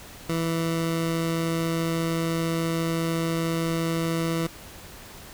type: tone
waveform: 20% pulse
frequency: 164.9 Hz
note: E3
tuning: 1 cent sharp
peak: -19 dBFS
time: 0.29-4.47 s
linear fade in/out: 5 ms
effects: pink hiss -44 dBFS RMS until 5.33 s